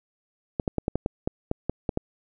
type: clicks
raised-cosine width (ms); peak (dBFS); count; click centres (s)
2; -11; 11; 0.598 / 0.678 / 0.783 / 0.881 / 0.956 / 1.061 / 1.275 / 1.514 / 1.696 / 1.892 / 1.974
effects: none